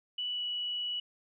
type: tone with pitch glide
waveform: sine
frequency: 2960 to 2941 Hz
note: F#7 to F#7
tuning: 0 to -11 cents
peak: -32 dBFS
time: 0.18-1 s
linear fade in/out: 5 ms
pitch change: -11 cents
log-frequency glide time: 0.3-0.43 s
effects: none